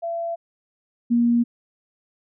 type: tone pair in turn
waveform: sine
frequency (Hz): 675 / 236.9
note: E5 / A#3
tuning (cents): +41 / +28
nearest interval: octave + tritone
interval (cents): 1813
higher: first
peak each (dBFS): -24 / -15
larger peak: second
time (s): 0.02-0.36 / 1.1-1.44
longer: neither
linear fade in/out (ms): 20
effects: none